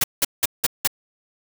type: noise bursts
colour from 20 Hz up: white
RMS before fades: -18 dBFS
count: 5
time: 0.01-0.875 s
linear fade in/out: 5 ms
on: 29 ms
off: 180 ms
effects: none